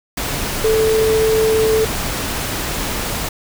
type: tone in noise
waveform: sine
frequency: 440 Hz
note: A4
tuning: in tune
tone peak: -12 dBFS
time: 0.64-1.85 s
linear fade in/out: 5 ms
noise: pink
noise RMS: -22 dBFS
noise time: 0.17-3.29 s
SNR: +7 dB
effects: none